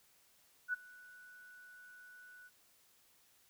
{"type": "tone with ADSR envelope", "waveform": "sine", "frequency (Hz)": 1480, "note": "F#6", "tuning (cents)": 0, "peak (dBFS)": -31, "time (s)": [0.68, 2.5], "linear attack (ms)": 53, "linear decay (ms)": 17, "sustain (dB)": -23, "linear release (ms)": 34, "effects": ["white hiss -69 dBFS RMS until 3.49 s"]}